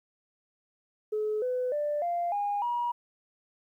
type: tone with pitch steps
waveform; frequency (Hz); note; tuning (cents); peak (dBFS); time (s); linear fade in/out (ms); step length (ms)
sine; 427.3 / 502.3 / 590.5 / 694.2 / 816 / 959.3; G#4 / B4 / D5 / F5 / G#5 / A#5; +49 / +29 / +9 / -11 / -31 / +49; -26; 1.12-2.92; 10; 300
effects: tanh soft clip ceiling -22 dBFS + 11-bit